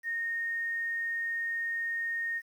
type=tone with quantisation; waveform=sine; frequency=1848 Hz; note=A#6; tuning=16 cents flat; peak=-30 dBFS; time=0.03-2.42 s; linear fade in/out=50 ms; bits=10; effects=none